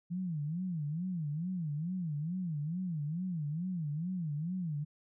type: tone with vibrato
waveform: sine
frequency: 164.81 Hz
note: E3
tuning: in tune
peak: -33 dBFS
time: 0.1-4.85 s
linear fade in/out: 20 ms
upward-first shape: sine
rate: 2.3 Hz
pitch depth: 220 cents each way
effects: none